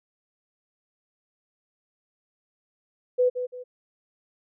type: tone with echo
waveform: sine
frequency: 498.5 Hz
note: B4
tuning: 16 cents sharp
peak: -17 dBFS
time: 3.18-3.3 s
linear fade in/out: 20 ms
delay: 170 ms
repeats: 2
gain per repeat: -9 dB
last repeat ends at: 3.64 s
effects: none